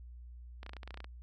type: clicks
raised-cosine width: 0.3 ms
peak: -30 dBFS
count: 12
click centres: 0.631 / 0.664 / 0.694 / 0.734 / 0.767 / 0.832 / 0.876 / 0.907 / 0.943 / 0.974 / 1.004 / 1.044 s
effects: added 60 Hz sine -47 dBFS peak until 1.22 s